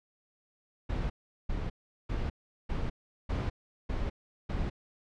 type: noise bursts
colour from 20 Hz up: brown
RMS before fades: -32 dBFS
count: 7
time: 0.89-4.7 s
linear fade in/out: 10 ms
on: 210 ms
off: 390 ms
effects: low-pass 4000 Hz 12 dB/octave